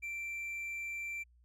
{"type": "tone", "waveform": "triangle", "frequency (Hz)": 2349, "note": "D7", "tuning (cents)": 0, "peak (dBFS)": -36, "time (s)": [0.02, 1.24], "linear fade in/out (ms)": 20, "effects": ["added 60 Hz sine -62 dBFS peak until 1.44 s"]}